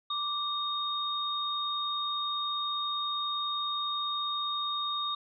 sine tone pair together, 1174.7 / 3710 Hz, D6 / A#7, 0 / -9 cents, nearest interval octave + minor sixth, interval 1991 cents, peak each -33 / -32 dBFS, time 0.1-5.15 s, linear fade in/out 5 ms, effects none

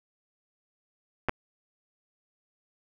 clicks, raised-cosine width 0.5 ms, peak -11 dBFS, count 2, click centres 1.286 / 1.294 s, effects none

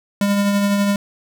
square tone with tremolo, 201.7 Hz, G3, 50 cents sharp, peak -14 dBFS, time 0.21-0.96 s, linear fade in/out 2 ms, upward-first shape triangle, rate 12 Hz, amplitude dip 35%, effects none

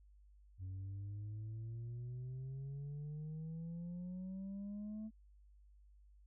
sine exponential sweep, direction up, 91.9 to 220 Hz, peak -40 dBFS, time 0.58-5.11 s, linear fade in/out 50 ms, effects tanh soft clip ceiling -42 dBFS + added 50 Hz sine -61 dBFS peak until 6.26 s

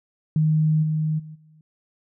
sine tone with level steps, 155.56 Hz, D#3, in tune, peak -16 / -20 / -36 / -50 dBFS, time 0.36-1.61 s, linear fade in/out 2 ms, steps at 0.82 / 1.18 / 1.34 s, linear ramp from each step 20 ms, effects none

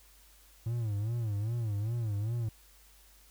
triangle tone with vibrato, 110 Hz, A2, in tune, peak -28 dBFS, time 0.66-2.49 s, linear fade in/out 5 ms, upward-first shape sine, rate 2.5 Hz, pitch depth 150 cents each way, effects added 50 Hz sine -60 dBFS peak until 3.3 s + white hiss -61 dBFS RMS until 3.3 s

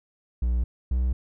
triangle tone pair in turn, 60 / 62.49 Hz, B1 / B1, -49 / +21 cents, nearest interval minor second, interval 70 cents, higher second, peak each -19 dBFS, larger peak neither, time 0.42-0.64 / 0.91-1.13 s, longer neither, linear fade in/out 5 ms, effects none

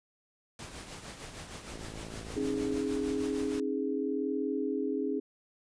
pink noise with tremolo, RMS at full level -42 dBFS, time 0.59-3.6 s, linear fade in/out 2 ms, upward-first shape triangle, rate 6.5 Hz, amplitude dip 55%
click train, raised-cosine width 2 ms, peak -32 dBFS, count 59, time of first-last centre 1.72-2.778 s, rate 54.8 Hz
sine chord, C# suspended second, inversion none, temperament equal with one note detuned, 270.2 / 311.1 / 415.3 Hz, C#4 / D#4 / G#4, -44 / 0 / 0 cents, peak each -33 / -35 / -33 dBFS, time 2.36-5.2 s, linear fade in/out 10 ms
effects resampled to 22050 Hz

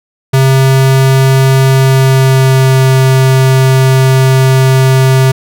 square tone with pitch glide, 133.3 to 131.85 Hz, C3 to C3, +33 to +14 cents, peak -5 dBFS, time 0.33-5.32 s, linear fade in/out 10 ms, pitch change -19 cents, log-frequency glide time 1.65-2.86 s, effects none

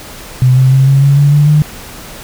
sine tone with pitch steps, 127.5 / 130.56 / 133.68 / 136.89 / 140.17 / 143.53 / 146.97 / 150.49 Hz, C3 / C3 / C3 / C#3 / C#3 / D3 / D3 / D3, -44 / -3 / +38 / -21 / +20 / -39 / +2 / +43 cents, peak -4 dBFS, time 0.42-1.62 s, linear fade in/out 0 ms, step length 150 ms, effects pink hiss -30 dBFS RMS until 2.23 s

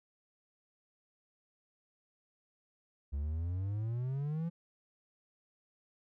triangle exponential sweep, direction up, 68.4 to 171.7 Hz, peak -31 dBFS, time 3.12-4.5 s, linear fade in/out 20 ms, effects none

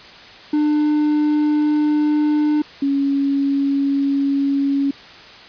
triangle / sine tone pair in turn, 299.8 / 278.2 Hz, D4 / C#4, +36 / +6 cents, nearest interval minor second, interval 130 cents, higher first, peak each -12 / -15 dBFS, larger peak first, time 0.53-2.62 / 2.82-4.91 s, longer neither, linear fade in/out 5 ms, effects white hiss -40 dBFS RMS until 5.48 s + resampled to 11025 Hz

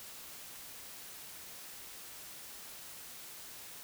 silence, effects white hiss -49 dBFS RMS until 3.83 s

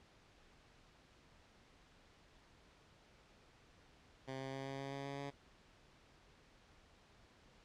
10% pulse tone with pitch steps, 132.9 / 133.98 / 135.07 / 136.16 / 137.27 / 138.38 / 139.51 / 140.64 Hz, C3 / C3 / C#3 / C#3 / C#3 / C#3 / C#3 / C#3, +27 / +41 / -45 / -31 / -17 / -3 / +11 / +25 cents, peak -35 dBFS, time 4.27-5.31 s, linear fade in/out 20 ms, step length 130 ms, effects pink hiss -66 dBFS RMS until 7.64 s + low-pass 5000 Hz 12 dB/octave

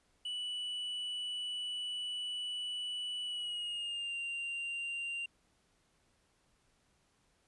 triangle tone with pitch glide, 2960 to 2778 Hz, F#7 to F7, 0 to -10 cents, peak -35 dBFS, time 0.25-5.26 s, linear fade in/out 5 ms, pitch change -110 cents, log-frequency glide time 3.24-4.16 s, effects pink hiss -73 dBFS RMS until 7.47 s + resampled to 24000 Hz

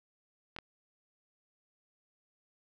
clicks, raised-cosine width 0.3 ms, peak -25 dBFS, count 2, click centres 0.564 / 0.587 s, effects none

